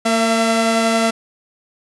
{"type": "tone pair together", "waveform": "sawtooth", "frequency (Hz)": [228.2, 673.6], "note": ["A#3", "E5"], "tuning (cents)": [-37, 37], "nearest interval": "octave + perfect fifth", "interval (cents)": 1874, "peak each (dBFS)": -13, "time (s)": [0.05, 1.11], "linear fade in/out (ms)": 10, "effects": ["resampled to 24000 Hz", "8-bit"]}